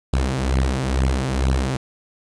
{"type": "beating tone pair", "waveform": "sawtooth", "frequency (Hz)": [64.6, 66.8], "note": ["C2", "C2"], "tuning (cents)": [-21, 36], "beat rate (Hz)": 2.2, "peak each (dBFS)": -17, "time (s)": [0.13, 1.77], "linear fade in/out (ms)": 5, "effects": ["resampled to 22050 Hz", "8-bit"]}